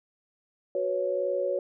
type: chord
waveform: sine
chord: F# suspended fourth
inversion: none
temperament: just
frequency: 370 / 493.3 / 555 Hz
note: F#4 / B4 / C#5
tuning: 0 / -2 / +2 cents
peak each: -32 / -32 / -27 dBFS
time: 0.75-1.59 s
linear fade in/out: 2 ms
effects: none